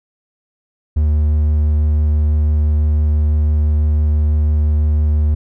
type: tone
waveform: triangle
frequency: 75.5 Hz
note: D2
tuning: 48 cents sharp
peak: -9 dBFS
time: 0.96-5.35 s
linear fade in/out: 10 ms
effects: none